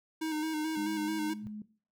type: tone with vibrato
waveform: square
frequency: 311.8 Hz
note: D#4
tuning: 4 cents sharp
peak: -32 dBFS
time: 0.21-1.34 s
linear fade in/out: 10 ms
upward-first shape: square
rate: 4.6 Hz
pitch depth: 32 cents each way
type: tone with pitch glide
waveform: sine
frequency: 207.7 to 211.5 Hz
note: G#3 to G#3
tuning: 0 to +32 cents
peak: -38 dBFS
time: 0.77-1.62 s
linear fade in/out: 2 ms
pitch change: +32 cents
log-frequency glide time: 1.04-1.18 s
type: tone with exponential growth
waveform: sine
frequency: 119.8 Hz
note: A#2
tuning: 48 cents sharp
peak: -38 dBFS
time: 1.39-1.47 s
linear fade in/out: 0 ms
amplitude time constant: 16 ms
effects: noise-tail reverb RT60 0.4 s tail -17 dB re dry